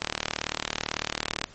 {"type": "click train", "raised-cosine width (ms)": 0.2, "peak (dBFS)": -8, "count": 55, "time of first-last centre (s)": [0.02, 1.441], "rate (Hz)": 38, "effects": ["pink hiss -51 dBFS RMS until 1.54 s", "MP3 32 kbps"]}